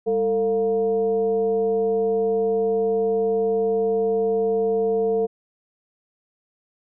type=tone with frequency modulation; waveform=sine; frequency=450 Hz; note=A4; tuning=39 cents sharp; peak=-18 dBFS; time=0.06-5.27 s; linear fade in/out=20 ms; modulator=250 Hz; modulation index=0.49; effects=none